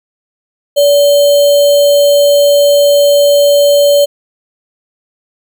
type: tone with sample-and-hold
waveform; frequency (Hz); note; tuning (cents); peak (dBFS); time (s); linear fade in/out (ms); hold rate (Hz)
sine; 574; D5; -40; -4; 0.76-4.06; 20; 3675
effects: none